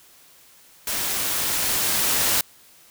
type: noise with level ramp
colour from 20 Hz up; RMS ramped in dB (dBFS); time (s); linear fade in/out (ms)
white; -26 to -20; 0.87-2.41; 2
effects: white hiss -52 dBFS RMS until 2.9 s